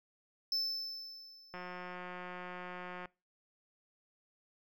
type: tone with exponential decay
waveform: triangle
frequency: 5274 Hz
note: E8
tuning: in tune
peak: -29 dBFS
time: 0.52-1.95 s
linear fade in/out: 2 ms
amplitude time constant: 310 ms
type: click train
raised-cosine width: 0.5 ms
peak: -30 dBFS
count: 274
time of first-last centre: 1.54-3.057 s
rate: 180 Hz
effects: noise-tail reverb RT60 0.3 s tail -24 dB re dry